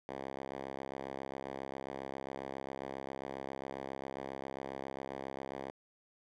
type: tone with band-pass filter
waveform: 5% pulse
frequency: 67.4 Hz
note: C#2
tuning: 48 cents flat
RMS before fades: -43 dBFS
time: 0.09-5.71 s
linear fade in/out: 0 ms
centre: 650 Hz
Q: 0.54
effects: none